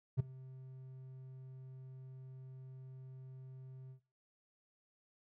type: tone with ADSR envelope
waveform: triangle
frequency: 130.7 Hz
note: C3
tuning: 1 cent flat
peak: -24 dBFS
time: 0.17-4 s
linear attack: 29 ms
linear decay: 9 ms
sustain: -23 dB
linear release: 93 ms
effects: noise-tail reverb RT60 0.3 s tail -19 dB re dry